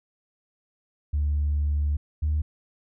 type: tone pair in turn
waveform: sine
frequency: 73.42 / 75.92 Hz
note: D2 / D#2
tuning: 0 / -42 cents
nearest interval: minor second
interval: 58 cents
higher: second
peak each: -20 dBFS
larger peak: neither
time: 1.13-1.97 / 2.22-2.42 s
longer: first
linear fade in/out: 10 ms
effects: tanh soft clip ceiling -18 dBFS